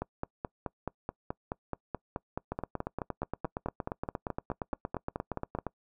two click trains, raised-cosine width 1 ms, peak -19 / -19 dBFS, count 28 / 27, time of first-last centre 2.52-5.667 / 0.02-5.587 s, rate 8.58 / 4.67 Hz, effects noise-tail reverb RT60 0.1 s tail -24 dB re dry

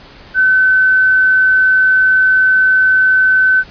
sine tone, 1521 Hz, F#6, 47 cents sharp, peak -7 dBFS, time 0.34-3.64 s, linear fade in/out 50 ms, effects pink hiss -38 dBFS RMS until 3.7 s + resampled to 11025 Hz

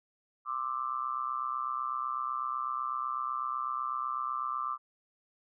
sine tone with amplitude modulation, 1182 Hz, D6, 11 cents sharp, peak -27 dBFS, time 0.45-4.78 s, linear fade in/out 50 ms, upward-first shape sine, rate 128 Hz, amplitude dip 95%, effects none

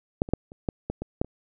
clicks, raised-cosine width 2 ms, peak -8 / -24 / -7 / -30 / -12 / -15 / -18 / -8 / -28 dBFS, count 9, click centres 0.219 / 0.289 / 0.336 / 0.519 / 0.688 / 0.9 / 1.02 / 1.215 / 1.246 s, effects none

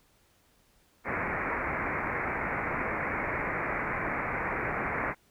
white low-pass noise, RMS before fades -32 dBFS, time 1.04-5.15 s, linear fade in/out 50 ms, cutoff 2300 Hz, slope 96 dB/octave, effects pink hiss -66 dBFS RMS until 5.3 s

